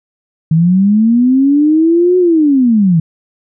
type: linear two-way sweep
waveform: sine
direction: up then down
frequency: 155.56 to 367.8 to 155.56 Hz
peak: -6 dBFS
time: 0.51-3 s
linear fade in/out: 5 ms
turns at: 2.18 s
effects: none